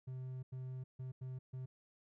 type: tone bursts at uneven times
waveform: triangle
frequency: 129 Hz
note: C3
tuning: 24 cents flat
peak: -40 dBFS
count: 5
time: 0.07-0.43 / 0.52-0.84 / 0.99-1.12 / 1.21-1.39 / 1.53-1.66 s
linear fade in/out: 10 ms
effects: none